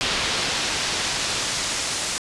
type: noise with band-pass filter sweep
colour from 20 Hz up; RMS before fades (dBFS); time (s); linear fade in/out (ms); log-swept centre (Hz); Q
brown; -25; 0.01-2.18; 0; 4100 to 7200; 0.97
effects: resampled to 24000 Hz